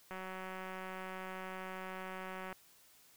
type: click train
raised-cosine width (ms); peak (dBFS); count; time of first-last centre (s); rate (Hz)
0.5; -30; 453; 0.11-2.527; 187
effects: white hiss -64 dBFS RMS until 3.16 s